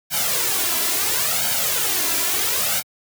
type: noise with flanger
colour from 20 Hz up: white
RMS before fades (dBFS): -21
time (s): 0.1-2.83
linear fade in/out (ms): 50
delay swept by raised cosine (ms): 1.3 to 3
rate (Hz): 0.73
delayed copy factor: +0.75
effects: high-pass 100 Hz 12 dB/octave